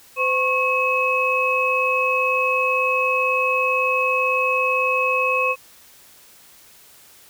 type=tone cluster; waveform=sine; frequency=512 / 1092 / 2566 Hz; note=C5 / C#6 / E7; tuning=-38 / -26 / -47 cents; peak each=-23 / -22 / -20 dBFS; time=0.16-5.56 s; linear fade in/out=50 ms; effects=white hiss -49 dBFS RMS until 7.29 s